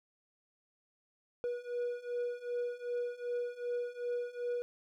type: beating tone pair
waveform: triangle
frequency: 483.1 / 485.7 Hz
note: B4 / B4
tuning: -38 / -29 cents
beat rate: 2.6 Hz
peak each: -37 / -35 dBFS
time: 1.44-4.62 s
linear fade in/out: 0 ms
effects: none